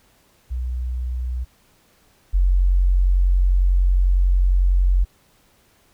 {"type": "tone pair in turn", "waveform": "sine", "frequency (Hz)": [61.74, 45.51], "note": ["B1", "F#1"], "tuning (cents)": [0, -28], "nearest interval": "perfect fourth", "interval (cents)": 528, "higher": "first", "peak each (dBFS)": [-22, -13], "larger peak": "second", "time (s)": [[0.5, 1.45], [2.33, 5.05]], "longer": "second", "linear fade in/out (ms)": 20, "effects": ["pink hiss -58 dBFS RMS until 5.93 s"]}